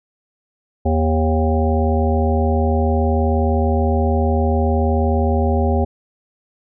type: harmonic tone with a mistuned harmonic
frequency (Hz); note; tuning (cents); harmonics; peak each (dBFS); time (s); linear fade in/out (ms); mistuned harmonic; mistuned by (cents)
79.4; D#2; +36; 1 / 3 / 5 / 7 / 9 / 10; -16 / -21 / -23 / -24 / -26 / -26; 0.85-5.85; 10; 7; -25
effects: none